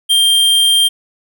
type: tone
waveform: square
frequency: 3182 Hz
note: G7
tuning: 25 cents sharp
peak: -9 dBFS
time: 0.09-0.89 s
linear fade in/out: 20 ms
effects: none

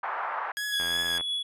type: band-pass noise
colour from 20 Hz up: pink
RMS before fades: -32 dBFS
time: 0.03-0.52 s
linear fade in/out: 5 ms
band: 800 to 1500 Hz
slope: 24 dB/octave
type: tone with vibrato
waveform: sawtooth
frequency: 1661.2 Hz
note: G#6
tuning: in tune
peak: -26 dBFS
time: 0.57-1.18 s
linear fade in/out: 0 ms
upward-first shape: triangle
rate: 2.8 Hz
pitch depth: 32 cents each way
type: tone with tremolo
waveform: triangle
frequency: 3386 Hz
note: G#7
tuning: 33 cents sharp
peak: -25 dBFS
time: 0.72-1.43 s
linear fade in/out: 10 ms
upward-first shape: sine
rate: 5.3 Hz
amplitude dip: 30%
type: click train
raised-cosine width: 0.5 ms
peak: -22 dBFS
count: 36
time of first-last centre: 0.8-1.209 s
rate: 85.5 Hz
effects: resampled to 32000 Hz

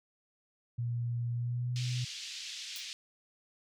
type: tone with pitch glide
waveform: sine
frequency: 119.1 to 124.16 Hz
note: A#2 to B2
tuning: +38 to +10 cents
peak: -31 dBFS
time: 0.78-2.05 s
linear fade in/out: 10 ms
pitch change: +72 cents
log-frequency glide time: 1.33-1.8 s
type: band-pass noise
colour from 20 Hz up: pink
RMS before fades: -43 dBFS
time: 1.76-2.93 s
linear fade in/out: 0 ms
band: 2700 to 6200 Hz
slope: 24 dB/octave
type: noise with exponential decay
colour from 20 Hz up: blue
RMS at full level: -41 dBFS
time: 2.76-2.87 s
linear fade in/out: 0 ms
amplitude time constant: 23 ms
effects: none

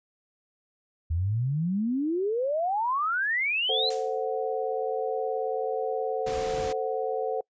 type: exponential sweep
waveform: sine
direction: up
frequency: 77.78 to 4186 Hz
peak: -24 dBFS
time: 1.1-3.9 s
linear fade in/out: 10 ms
type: chord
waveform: sine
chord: F# diminished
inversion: first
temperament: equal with one note detuned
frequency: 444.6 / 523.3 / 740 Hz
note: A4 / C5 / F#5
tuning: +18 / 0 / 0 cents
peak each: -29 / -31 / -32 dBFS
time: 3.69-7.41 s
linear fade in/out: 5 ms
type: noise with exponential decay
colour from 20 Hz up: blue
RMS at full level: -32 dBFS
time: 3.9-4.25 s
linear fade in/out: 5 ms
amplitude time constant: 74 ms
type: noise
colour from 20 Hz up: pink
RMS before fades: -37 dBFS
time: 6.26-6.73 s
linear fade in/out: 10 ms
effects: noise-tail reverb RT60 0.1 s tail -25 dB re dry + resampled to 16000 Hz

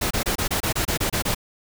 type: noise bursts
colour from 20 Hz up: pink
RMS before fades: -23 dBFS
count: 11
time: 0.01-1.348 s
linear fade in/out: 10 ms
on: 98 ms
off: 26 ms
effects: none

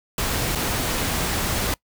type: noise with dropouts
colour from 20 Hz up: pink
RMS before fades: -24 dBFS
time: 0.18-1.74 s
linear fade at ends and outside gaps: 2 ms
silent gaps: 0.551-0.555 s
effects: noise-tail reverb RT60 0.1 s tail -23 dB re dry

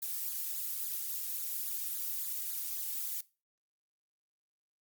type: noise with flanger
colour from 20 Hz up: violet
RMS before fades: -37 dBFS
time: 0.02-3.21 s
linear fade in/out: 5 ms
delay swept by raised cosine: 0.35 to 2.05 ms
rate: 3.6 Hz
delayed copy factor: -0.75
effects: noise-tail reverb RT60 0.3 s tail -20 dB re dry + Opus 48 kbps

